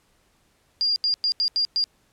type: tone bursts at uneven times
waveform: sine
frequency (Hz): 4805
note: D8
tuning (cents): +39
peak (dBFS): -19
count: 6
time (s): 0.81-0.96 / 1.04-1.14 / 1.24-1.32 / 1.4-1.48 / 1.56-1.65 / 1.76-1.84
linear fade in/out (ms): 0
effects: pink hiss -64 dBFS RMS until 2.12 s + low-pass 12000 Hz 12 dB/octave